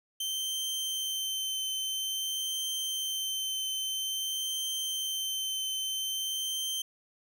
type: tone with vibrato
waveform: sawtooth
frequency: 3106 Hz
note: G7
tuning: 17 cents flat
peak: -28 dBFS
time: 0.2-6.82 s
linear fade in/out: 5 ms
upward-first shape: triangle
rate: 0.5 Hz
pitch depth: 14 cents each way
effects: none